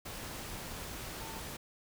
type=tone in noise; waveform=sine; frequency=894 Hz; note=A5; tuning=27 cents sharp; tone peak=-48 dBFS; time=1.2-1.41 s; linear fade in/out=10 ms; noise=pink; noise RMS=-43 dBFS; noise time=0.05-1.57 s; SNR=-8 dB; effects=none